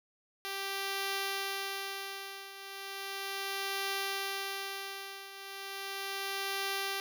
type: tone with tremolo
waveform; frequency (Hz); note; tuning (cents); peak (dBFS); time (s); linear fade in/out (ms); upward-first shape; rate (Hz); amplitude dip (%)
5% pulse; 392; G4; 0; -21; 0.45-7; 0; triangle; 0.36; 80
effects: none